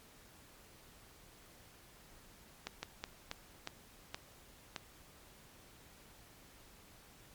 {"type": "slowing click train", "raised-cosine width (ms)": 0.2, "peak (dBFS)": -22, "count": 7, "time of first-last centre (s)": [2.67, 4.762], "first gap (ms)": 160, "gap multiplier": 1.31, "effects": ["pink hiss -60 dBFS RMS until 7.34 s", "MP3 96 kbps"]}